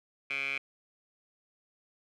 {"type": "tone with band-pass filter", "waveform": "15% pulse", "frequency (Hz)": 138.59, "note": "C#3", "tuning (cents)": 0, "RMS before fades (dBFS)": -34, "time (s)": [0.3, 0.58], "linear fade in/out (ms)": 5, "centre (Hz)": 2400, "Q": 9.4, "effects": []}